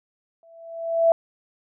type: tone with exponential growth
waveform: sine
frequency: 664 Hz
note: E5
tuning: 12 cents sharp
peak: -11 dBFS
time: 0.43-1.12 s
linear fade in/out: 1 ms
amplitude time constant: 150 ms
effects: none